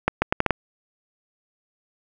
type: accelerating click train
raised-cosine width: 0.5 ms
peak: -3 dBFS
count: 6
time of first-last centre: 0.08-0.507 s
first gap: 140 ms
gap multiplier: 0.75
effects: none